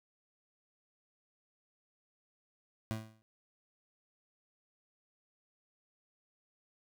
25% pulse tone with exponential decay, 110 Hz, A2, in tune, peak -28 dBFS, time 2.91-3.22 s, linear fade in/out 0 ms, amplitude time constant 66 ms, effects none

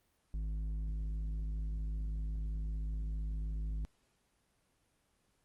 sine tone with tanh clipping, 52.6 Hz, G#1, 23 cents sharp, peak -36 dBFS, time 0.34-3.85 s, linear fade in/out 0 ms, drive 8 dB, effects pink hiss -75 dBFS RMS until 5.44 s + Opus 24 kbps

